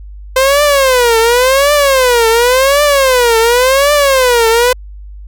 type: tone with vibrato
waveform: sawtooth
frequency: 515 Hz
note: C5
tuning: 28 cents flat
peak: -3 dBFS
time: 0.36-4.73 s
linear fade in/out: 5 ms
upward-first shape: triangle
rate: 0.91 Hz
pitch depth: 250 cents each way
effects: added 50 Hz sine -27 dBFS peak until 5.27 s